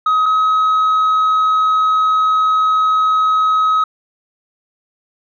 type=tone pair in turn; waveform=sine; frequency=1265 / 1273.1 Hz; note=D#6 / D#6; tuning=+28 / +39 cents; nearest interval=unison; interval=11 cents; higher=second; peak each=-8 dBFS; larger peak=neither; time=0.06-0.26 / 0.26-3.84 s; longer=second; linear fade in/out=5 ms; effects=tanh soft clip ceiling -10 dBFS